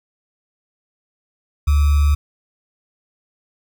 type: tone with sample-and-hold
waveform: sine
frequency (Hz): 72.9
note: D2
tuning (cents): -12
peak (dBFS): -11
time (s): 1.67-2.15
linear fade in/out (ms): 10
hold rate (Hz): 1225
effects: none